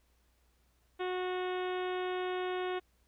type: harmonic tone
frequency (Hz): 365.9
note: F#4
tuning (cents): -19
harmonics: 1 / 2 / 3 / 4 / 5 / 6 / 7 / 8 / 9 / 10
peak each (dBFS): -34 / -40 / -44 / -46 / -48 / -50 / -51 / -52 / -53 / -54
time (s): 0.99-2.8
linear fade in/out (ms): 20
effects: added 60 Hz sine -69 dBFS peak until 3.07 s + pink hiss -74 dBFS RMS until 3.07 s